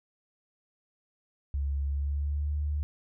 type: tone with pitch glide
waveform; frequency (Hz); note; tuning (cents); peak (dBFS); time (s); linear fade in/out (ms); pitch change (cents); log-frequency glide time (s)
sine; 70 to 73.86; C#2 to D2; +18 to +10; -27; 1.54-2.83; 0; +92; 1.86-2.53
effects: none